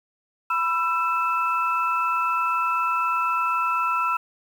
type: tone cluster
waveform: sine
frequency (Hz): 990 / 1338 / 2623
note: B5 / E6 / E7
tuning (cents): +4 / +25 / -9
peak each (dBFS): -26 / -22 / -30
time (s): 0.5-4.17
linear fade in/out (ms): 5
effects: 8-bit